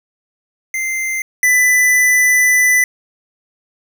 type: tone pair in turn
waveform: square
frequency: 2083 / 1994.1 Hz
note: C7 / B6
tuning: -8 / +16 cents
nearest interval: minor second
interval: 76 cents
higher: first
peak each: -18 / -10 dBFS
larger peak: second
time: 0.74-1.22 / 1.43-2.84 s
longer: second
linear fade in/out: 2 ms
effects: none